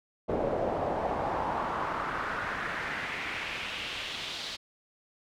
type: noise with band-pass filter sweep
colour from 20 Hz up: brown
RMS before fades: -33 dBFS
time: 0.28-4.57 s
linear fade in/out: 20 ms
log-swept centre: 530 to 4100 Hz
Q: 2.4
effects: none